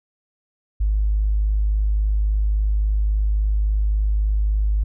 triangle tone with tanh clipping, 51.8 Hz, G#1, 4 cents flat, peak -16 dBFS, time 0.8-4.84 s, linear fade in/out 10 ms, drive 4 dB, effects none

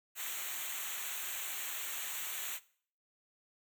white noise with comb filter, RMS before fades -40 dBFS, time 0.15-2.6 s, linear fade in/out 50 ms, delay 0.2 ms, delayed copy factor -1, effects noise-tail reverb RT60 0.5 s tail -19 dB re dry

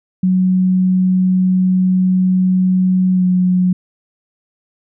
sine tone with pitch glide, 185 to 182.24 Hz, F#3 to F#3, 0 to -26 cents, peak -10 dBFS, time 0.23-3.73 s, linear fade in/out 5 ms, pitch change -26 cents, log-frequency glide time 3.13-3.24 s, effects none

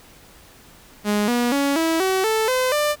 sawtooth tone with pitch steps, 207.7 / 241.4 / 280.5 / 325.9 / 378.7 / 440.1 / 511.4 / 594.3 Hz, G#3 / B3 / C#4 / E4 / F#4 / A4 / C5 / D5, 0 / -39 / +21 / -20 / +40 / 0 / -40 / +20 cents, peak -14 dBFS, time 1.04-2.96 s, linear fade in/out 50 ms, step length 240 ms, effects pink hiss -48 dBFS RMS until 3 s

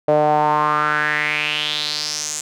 sawtooth tone with band-pass filter sweep, 150.6 Hz, D3, 44 cents sharp, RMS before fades -19 dBFS, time 0.08-2.41 s, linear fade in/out 5 ms, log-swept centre 580 to 7400 Hz, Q 4.8, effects none

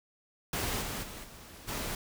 pink noise with level steps, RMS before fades -33 / -37 / -44 / -50 / -36 dBFS, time 0.53-1.95 s, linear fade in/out 2 ms, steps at 0.81 / 1.02 / 1.23 / 1.67 s, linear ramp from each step 20 ms, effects none

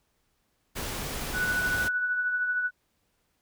pink noise, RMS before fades -34 dBFS, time 0.75-1.89 s, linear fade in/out 20 ms
sine tone with tremolo, 1480 Hz, F#6, in tune, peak -23 dBFS, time 1.33-2.71 s, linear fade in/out 50 ms, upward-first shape triangle, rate 13 Hz, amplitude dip 45%
effects pink hiss -73 dBFS RMS until 3.41 s

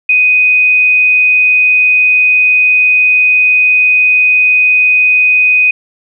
sine tone, 2497 Hz, D#7, 6 cents sharp, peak -5 dBFS, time 0.09-5.71 s, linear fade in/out 5 ms, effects none

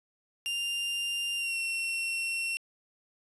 40% pulse tone with pitch glide, 2794 to 2721 Hz, F7 to F7, 0 to -46 cents, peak -29 dBFS, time 0.46-2.57 s, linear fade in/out 0 ms, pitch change -46 cents, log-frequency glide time 1.36-1.57 s, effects resampled to 24000 Hz + 10-bit

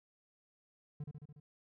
triangle tone with echo, 147.4 Hz, D3, 7 cents sharp, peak -37 dBFS, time 1-1.04 s, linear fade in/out 5 ms, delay 72 ms, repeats 5, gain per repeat -3 dB, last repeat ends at 1.4 s, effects none

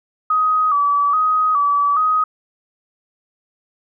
sine tone with vibrato, 1201 Hz, D6, 38 cents sharp, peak -13 dBFS, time 0.3-2.24 s, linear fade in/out 5 ms, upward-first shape square, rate 1.2 Hz, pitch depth 77 cents each way, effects none

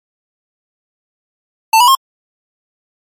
square tone with pitch steps, 890 / 976.2 / 1070.7 Hz, A5 / B5 / C6, +20 / -20 / +40 cents, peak -6 dBFS, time 1.73-1.952 s, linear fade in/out 5 ms, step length 74 ms, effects MP3 64 kbps

